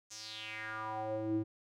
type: tone with band-pass filter sweep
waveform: square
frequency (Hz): 109.2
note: A2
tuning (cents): -13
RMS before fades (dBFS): -39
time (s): 0.1-1.44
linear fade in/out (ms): 20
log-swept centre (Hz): 6600 to 260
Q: 4.3
effects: none